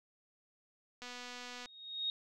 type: click train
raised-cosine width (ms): 0.2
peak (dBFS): -30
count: 158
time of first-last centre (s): 1.02-1.658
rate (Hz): 246
type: tone with exponential growth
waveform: sine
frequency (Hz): 3736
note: A#7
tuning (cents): +3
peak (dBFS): -31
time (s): 1.45-2.1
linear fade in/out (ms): 1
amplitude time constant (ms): 140
effects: none